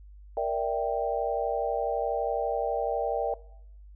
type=chord; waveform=sine; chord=E half-diminished seventh; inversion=second; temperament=equal; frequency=466.2 / 587.3 / 659.3 / 784 Hz; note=Bb4 / D5 / E5 / G5; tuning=0 / 0 / 0 / 0 cents; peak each=-31 dBFS; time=0.37-3.34 s; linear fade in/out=2 ms; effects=noise-tail reverb RT60 0.7 s tail -20 dB re dry + added 50 Hz sine -46 dBFS peak until 3.95 s